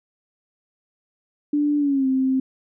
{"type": "tone with pitch glide", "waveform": "sine", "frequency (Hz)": [293.4, 262.9], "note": ["D4", "C4"], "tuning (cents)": [-2, 8], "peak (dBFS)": -17, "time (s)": [1.53, 2.4], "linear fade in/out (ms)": 5, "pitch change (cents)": -190, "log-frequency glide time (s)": [1.78, 2.07], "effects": []}